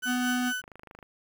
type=tone with tremolo; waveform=35% pulse; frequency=1500 Hz; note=F#6; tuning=23 cents sharp; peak=-26 dBFS; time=0.02-0.62 s; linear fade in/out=20 ms; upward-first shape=triangle; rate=4.5 Hz; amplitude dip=70%
type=tone; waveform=square; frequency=248.8 Hz; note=B3; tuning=13 cents sharp; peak=-27 dBFS; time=0.05-0.53 s; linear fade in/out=50 ms
type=click train; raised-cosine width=0.5 ms; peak=-31 dBFS; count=11; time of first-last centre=0.64-1.028 s; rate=25.8 Hz
effects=9-bit